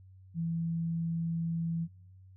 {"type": "tone", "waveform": "sine", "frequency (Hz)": 166.1, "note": "E3", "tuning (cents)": 13, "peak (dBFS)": -30, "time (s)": [0.34, 1.88], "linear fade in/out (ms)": 50, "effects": ["noise-tail reverb RT60 0.8 s tail -25 dB re dry", "added 94 Hz sine -52 dBFS peak until 2.36 s"]}